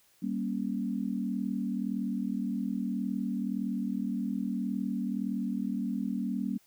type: chord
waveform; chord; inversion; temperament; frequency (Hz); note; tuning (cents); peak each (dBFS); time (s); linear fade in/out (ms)
sine; G diminished; none; equal with one note detuned; 196 / 235.4 / 277.2; G3 / Bb3 / Db4; 0 / +17 / 0; -33 / -33 / -36; 0.22-6.58; 10
effects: white hiss -65 dBFS RMS until 6.66 s

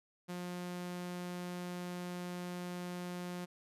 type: tone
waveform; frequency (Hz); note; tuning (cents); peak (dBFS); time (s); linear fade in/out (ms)
sawtooth; 177.9; F3; +32; -36; 0.28-3.46; 20
effects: resampled to 32000 Hz

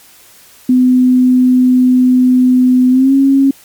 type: tone with pitch glide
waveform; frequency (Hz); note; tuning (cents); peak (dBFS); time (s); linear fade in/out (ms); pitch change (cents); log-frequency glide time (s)
sine; 252.9 to 272.6; B3 to C#4; +41 to -29; -5; 0.69-3.51; 5; +130; 2.9-3.13
effects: white hiss -42 dBFS RMS until 3.64 s + MP3 96 kbps

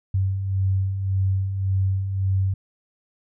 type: beating tone pair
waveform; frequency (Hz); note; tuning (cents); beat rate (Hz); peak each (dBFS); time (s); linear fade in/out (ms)
sine; 94.4 / 96.2; F#2 / G2; +35 / -32; 1.8; -29 / -20; 0.14-2.54; 5
effects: none

